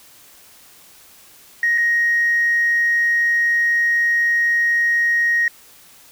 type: tone with dropouts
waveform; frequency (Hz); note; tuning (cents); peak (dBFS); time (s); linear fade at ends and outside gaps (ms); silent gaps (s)
sine; 1876; A#6; +11; -13; 1.63-5.48; 2; 1.778-1.781
effects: tanh soft clip ceiling -10 dBFS + white hiss -47 dBFS RMS until 6.11 s